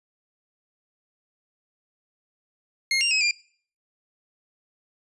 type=tone with pitch steps; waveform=25% pulse; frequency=2142 / 2783 / 2555 / 2395 Hz; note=C7 / F7 / D#7 / D7; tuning=+40 / -7 / +45 / +33 cents; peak=-16 dBFS; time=2.91-3.31 s; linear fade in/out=2 ms; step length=100 ms; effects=noise-tail reverb RT60 0.5 s tail -22 dB re dry + resampled to 24000 Hz